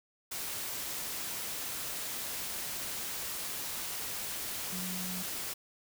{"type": "tone in noise", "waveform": "sine", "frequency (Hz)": 182.9, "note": "F#3", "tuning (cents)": -20, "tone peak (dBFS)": -39, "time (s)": [4.72, 5.23], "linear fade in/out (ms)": 10, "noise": "white", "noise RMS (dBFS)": -38, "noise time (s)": [0.31, 5.54], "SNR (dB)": -4, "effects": []}